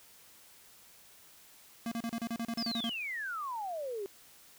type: tone bursts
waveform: square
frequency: 231 Hz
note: A#3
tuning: 16 cents flat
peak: -34 dBFS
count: 12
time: 1.86-2.895 s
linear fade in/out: 2 ms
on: 56 ms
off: 33 ms
type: exponential sweep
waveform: sine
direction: down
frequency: 5300 to 380.5 Hz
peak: -35 dBFS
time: 2.58-4.06 s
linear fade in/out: 0 ms
effects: white hiss -58 dBFS RMS until 4.58 s